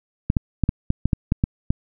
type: clicks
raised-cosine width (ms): 5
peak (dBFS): -5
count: 10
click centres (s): 0.301 / 0.368 / 0.637 / 0.691 / 0.904 / 1.056 / 1.132 / 1.321 / 1.439 / 1.705
effects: none